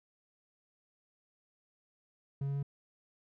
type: tone with pitch steps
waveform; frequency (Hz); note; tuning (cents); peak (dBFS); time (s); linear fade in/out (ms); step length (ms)
triangle; 138.59 / 139.63 / 140.69; C#3 / C#3 / C#3; 0 / +13 / +26; -30; 2.41-2.629; 5; 73
effects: none